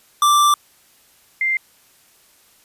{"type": "tone pair in turn", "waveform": ["square", "sine"], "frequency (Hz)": [1174.7, 2093], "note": ["D6", "C7"], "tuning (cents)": [0, 0], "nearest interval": "minor seventh", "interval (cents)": 1000, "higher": "second", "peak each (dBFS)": [-12, -16], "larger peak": "first", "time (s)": [[0.22, 0.54], [1.41, 1.57]], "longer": "first", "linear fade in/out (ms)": 2, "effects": ["white hiss -54 dBFS RMS until 2.64 s", "resampled to 32000 Hz"]}